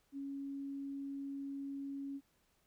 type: tone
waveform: sine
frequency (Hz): 277.2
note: C#4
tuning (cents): 0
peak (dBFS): -40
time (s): 0.12-2.21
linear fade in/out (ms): 50
effects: pink hiss -75 dBFS RMS until 2.66 s